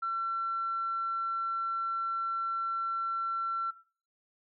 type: tone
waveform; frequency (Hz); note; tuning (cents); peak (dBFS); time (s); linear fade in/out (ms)
sine; 1350; E6; +41; -29; 0.02-3.71; 10
effects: noise-tail reverb RT60 0.4 s tail -17 dB re dry + tanh soft clip ceiling -25 dBFS